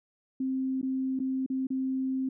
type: tone with dropouts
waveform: sine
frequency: 262.9 Hz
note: C4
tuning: 8 cents sharp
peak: -27 dBFS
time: 0.4-2.29 s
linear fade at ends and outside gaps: 5 ms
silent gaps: 0.815-0.828 / 1.192-1.2 / 1.463-1.5 / 1.67-1.703 s
effects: none